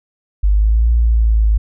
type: exponential two-way sweep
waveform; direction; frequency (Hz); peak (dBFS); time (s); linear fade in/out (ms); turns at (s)
sine; up then down; 49 to 58.27 to 52.6; -9; 0.43-1.58; 10; 0.91
effects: none